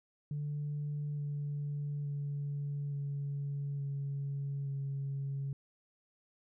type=tone with pitch steps; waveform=sine; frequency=146.83 / 145.06 / 143.31 / 141.58 / 139.88 / 138.19 Hz; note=D3 / D3 / D3 / C#3 / C#3 / C#3; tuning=0 / -21 / -42 / +37 / +16 / -5 cents; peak=-33 dBFS; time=0.31-5.53 s; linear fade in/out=2 ms; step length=870 ms; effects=tanh soft clip ceiling -31 dBFS